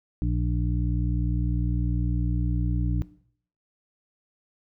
harmonic tone, 59.8 Hz, A#1, 45 cents sharp, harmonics 1 / 2 / 3 / 5, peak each -25 / -28 / -30 / -32 dBFS, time 0.22-3.02 s, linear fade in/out 0 ms, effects noise-tail reverb RT60 0.6 s tail -18 dB re dry

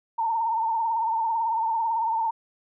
sine tone with vibrato, 905 Hz, A5, 48 cents sharp, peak -22 dBFS, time 0.18-2.31 s, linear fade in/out 10 ms, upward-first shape triangle, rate 18 Hz, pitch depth 74 cents each way, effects none

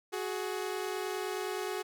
sawtooth tone pair together, 370 / 419.6 Hz, F#4 / G#4, 0 / +18 cents, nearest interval major second, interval 218 cents, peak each -32 / -33 dBFS, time 0.12-1.83 s, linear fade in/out 20 ms, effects none

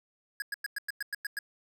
square tone bursts, 1661.2 Hz, G#6, in tune, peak -32 dBFS, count 9, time 0.4-1.389 s, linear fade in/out 2 ms, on 21 ms, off 100 ms, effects none

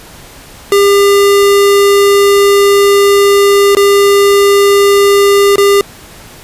square tone with dropouts, 401.3 Hz, G4, 41 cents sharp, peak -5 dBFS, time 0.72-5.81 s, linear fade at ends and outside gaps 1 ms, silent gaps 3.75-3.769 / 5.558-5.581 s, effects pink hiss -34 dBFS RMS until 6.43 s + resampled to 32000 Hz

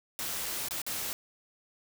white noise with dropouts, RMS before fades -35 dBFS, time 0.19-1.13 s, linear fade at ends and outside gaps 0 ms, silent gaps 0.458-0.462 / 0.685-0.709 / 0.817-0.865 s, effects none

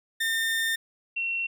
30% pulse / sine tone pair in turn, 1812 / 2723 Hz, A#6 / F7, -50 / -44 cents, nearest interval perfect fifth, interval 706 cents, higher second, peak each -22 / -26 dBFS, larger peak first, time 0.2-0.76 / 1.16-1.47 s, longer first, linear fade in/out 10 ms, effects none

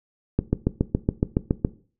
click train, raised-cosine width 3 ms, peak -6 dBFS, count 10, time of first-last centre 0.39-1.649 s, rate 7.15 Hz, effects noise-tail reverb RT60 0.4 s tail -17 dB re dry

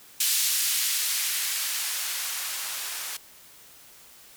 violet noise with band-pass filter sweep, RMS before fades -28 dBFS, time 0.2-3.17 s, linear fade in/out 5 ms, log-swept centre 3100 to 790 Hz, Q 0.72, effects white hiss -51 dBFS RMS until 4.36 s

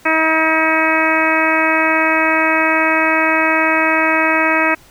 harmonic tone, 318.8 Hz, D#4, 42 cents sharp, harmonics 1 / 2 / 3 / 4 / 5 / 6 / 7 / 8, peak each -20 / -20 / -20 / -20 / -20 / -20 / -20 / -20 dBFS, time 0.05-4.75 s, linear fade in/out 10 ms, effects pink hiss -46 dBFS RMS until 4.9 s

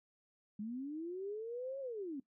sine linear two-way sweep, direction up then down, 202.2 to 554.4 to 255.8 Hz, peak -39 dBFS, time 0.59-2.2 s, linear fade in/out 5 ms, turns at 1.8 s, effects noise-tail reverb RT60 0.1 s tail -17 dB re dry

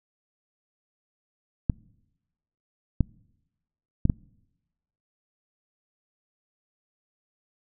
clicks, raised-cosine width 5 ms, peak -8 dBFS, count 4, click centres 1.698 / 3.007 / 4.054 / 4.098 s, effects noise-tail reverb RT60 1.0 s tail -26 dB re dry

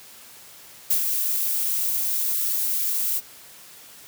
violet noise with ADSR envelope, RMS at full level -19 dBFS, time 0.9-3.21 s, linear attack 8 ms, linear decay 89 ms, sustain -5 dB, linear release 39 ms, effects white hiss -46 dBFS RMS until 4.07 s + high-pass 60 Hz 12 dB/octave

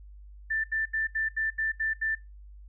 sine tone bursts, 1773 Hz, A6, 13 cents sharp, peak -26 dBFS, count 8, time 0.5-2.152 s, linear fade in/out 10 ms, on 140 ms, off 76 ms, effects noise-tail reverb RT60 0.2 s tail -19 dB re dry + added 50 Hz sine -45 dBFS peak until 2.68 s

